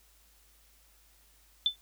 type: tone with exponential decay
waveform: sine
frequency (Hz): 3520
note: A7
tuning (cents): 0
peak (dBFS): -19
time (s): 1.66-1.76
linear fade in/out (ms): 1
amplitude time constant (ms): 21
effects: added 52 Hz sine -64 dBFS peak until 1.81 s + white hiss -64 dBFS RMS until 1.81 s